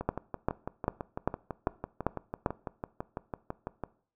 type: two click trains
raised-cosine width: 1 ms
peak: -20 / -12 dBFS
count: 24 / 7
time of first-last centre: 0.01-3.837 / 0.09-2.462 s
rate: 6.01 / 2.53 Hz
effects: noise-tail reverb RT60 0.5 s tail -20 dB re dry